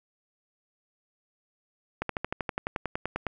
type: slowing click train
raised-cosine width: 0.5 ms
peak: -14 dBFS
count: 15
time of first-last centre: 2.02-3.267 s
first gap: 73 ms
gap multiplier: 1.03
effects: none